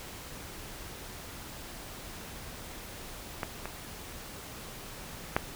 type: clicks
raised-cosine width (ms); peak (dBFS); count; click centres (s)
0.5; -16 / -21 / -9; 3; 3.432 / 3.656 / 5.365
effects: pink hiss -44 dBFS RMS until 5.55 s